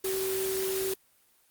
sine tone in noise, 382.2 Hz, G4, 44 cents flat, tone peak -29 dBFS, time 0.04-0.94 s, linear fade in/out 5 ms, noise white, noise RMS -34 dBFS, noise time 0.04-0.94 s, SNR +2 dB, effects white hiss -65 dBFS RMS until 1.5 s + Opus 24 kbps

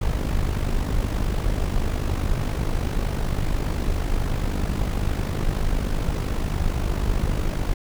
brown noise with amplitude modulation, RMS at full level -20 dBFS, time 0.01-7.74 s, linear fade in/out 10 ms, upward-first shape sine, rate 50.4 Hz, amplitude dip 65%, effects none

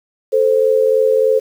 sine tone pair together, 440 / 523.3 Hz, A4 / C5, 0 / 0 cents, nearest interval minor third, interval 300 cents, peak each -13 dBFS, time 0.32-1.4 s, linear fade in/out 20 ms, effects 7-bit

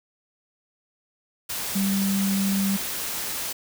sine tone in noise, 196 Hz, G3, in tune, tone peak -21 dBFS, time 1.75-2.77 s, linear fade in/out 10 ms, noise white, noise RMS -30 dBFS, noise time 1.49-3.53 s, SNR +6 dB, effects none

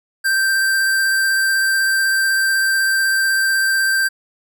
square tone with vibrato, 1568 Hz, G6, in tune, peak -15 dBFS, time 0.24-4.09 s, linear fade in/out 20 ms, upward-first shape triangle, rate 16 Hz, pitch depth 14 cents each way, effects none

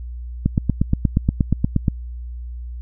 click train, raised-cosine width 5 ms, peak -3 dBFS, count 13, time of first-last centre 0.46-1.882 s, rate 8.44 Hz, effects added 60 Hz sine -28 dBFS peak until 2.81 s

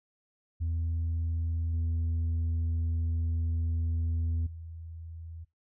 sine tone with level steps, 82.41 Hz, E2, in tune, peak -26 / -24 / -40 dBFS, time 0.6-5.45 s, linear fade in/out 20 ms, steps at 1.73 / 4.46 s, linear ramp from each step 10 ms, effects noise-tail reverb RT60 0.2 s tail -20 dB re dry + tanh soft clip ceiling -26 dBFS

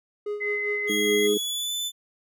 triangle tone with tremolo, 415.3 Hz, G#4, in tune, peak -24 dBFS, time 0.26-1.34 s, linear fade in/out 5 ms, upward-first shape sine, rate 5 Hz, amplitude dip 65%
sine tone, 2047 Hz, C7, 38 cents flat, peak -26 dBFS, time 0.4-1.28 s, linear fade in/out 20 ms
sawtooth tone with pitch glide, 3295 to 3511 Hz, G#7 to A7, -14 to -4 cents, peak -24 dBFS, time 0.87-1.92 s, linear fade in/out 50 ms, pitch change +110 cents, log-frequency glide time 1.15-1.73 s
harmonic tone, 104.3 Hz, G#2, 8 cents sharp, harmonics 2 / 3 / 4, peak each -31 / -29 / -23 dBFS, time 0.89-1.38 s, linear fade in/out 10 ms
effects none

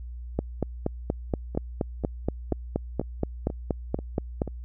two click trains, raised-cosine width 2 ms, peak -20 / -11 dBFS, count 7 / 18, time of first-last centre 1.55-4.477 / 0.39-4.418 s, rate 2.05 / 4.22 Hz, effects added 60 Hz sine -35 dBFS peak until 4.64 s

